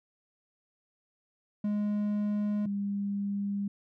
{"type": "tone pair in turn", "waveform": ["triangle", "sine"], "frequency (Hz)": [207.7, 200.9], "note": ["G#3", "G3"], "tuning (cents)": [0, 43], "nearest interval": "minor second", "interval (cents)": 57, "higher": "first", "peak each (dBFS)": [-25, -29], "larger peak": "first", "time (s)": [[1.64, 2.66], [2.66, 3.68]], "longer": "neither", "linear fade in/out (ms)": 5, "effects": []}